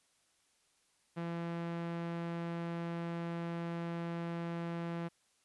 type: tone with low-pass filter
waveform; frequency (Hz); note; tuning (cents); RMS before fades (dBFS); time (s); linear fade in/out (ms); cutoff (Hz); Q
sawtooth; 169.3; E3; +46; -39; 1.16-5.09; 20; 2500; 0.67
effects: white hiss -73 dBFS RMS until 5.44 s + resampled to 24000 Hz